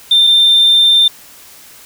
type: tone pair in turn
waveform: triangle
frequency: 3589 / 3589 Hz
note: A7 / A7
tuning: +34 / +34 cents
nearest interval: unison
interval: 0 cents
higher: neither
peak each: -3 dBFS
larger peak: neither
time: 0.11-0.27 / 0.27-1.08 s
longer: second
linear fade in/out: 5 ms
effects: tanh soft clip ceiling -2 dBFS + white hiss -39 dBFS RMS until 1.85 s